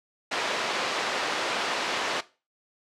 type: band-pass noise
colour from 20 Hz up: pink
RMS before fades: -29 dBFS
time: 0.31-2.21 s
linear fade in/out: 10 ms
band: 510 to 4400 Hz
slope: 12 dB/octave
effects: noise-tail reverb RT60 0.3 s tail -17 dB re dry + low-pass 9000 Hz 12 dB/octave